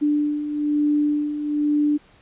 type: beating tone pair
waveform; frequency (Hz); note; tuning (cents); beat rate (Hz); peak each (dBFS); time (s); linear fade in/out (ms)
sine; 294.8 / 295.9; D4 / D4; +7 / +13; 1.1; -26 / -19; 0.01-1.98; 20
effects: pink hiss -54 dBFS RMS until 2.21 s + resampled to 8000 Hz